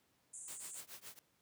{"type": "band-pass noise", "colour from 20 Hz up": "pink", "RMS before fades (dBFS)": -50, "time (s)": [0.33, 0.81], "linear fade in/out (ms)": 10, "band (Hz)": [6900, 9600], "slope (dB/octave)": 96}
{"type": "noise with tremolo", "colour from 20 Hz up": "white", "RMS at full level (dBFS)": -49, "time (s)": [0.48, 1.19], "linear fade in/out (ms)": 0, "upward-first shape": "triangle", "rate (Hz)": 7.1, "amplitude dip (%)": 100}
{"effects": ["pink hiss -75 dBFS RMS until 1.41 s", "high-pass 100 Hz 12 dB/octave"]}